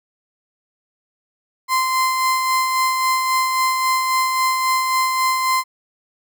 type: tone with tremolo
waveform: 35% pulse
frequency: 1038 Hz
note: C6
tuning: 14 cents flat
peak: -13 dBFS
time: 1.68-5.64 s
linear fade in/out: 50 ms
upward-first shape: sine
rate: 3.7 Hz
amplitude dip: 35%
effects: none